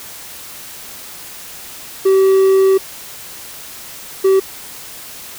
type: tone bursts at uneven times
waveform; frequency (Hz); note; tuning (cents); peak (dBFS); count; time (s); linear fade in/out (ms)
triangle; 384.4; G4; -34; -6; 2; 2.05-2.78 / 4.24-4.4; 10
effects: white hiss -33 dBFS RMS until 5.38 s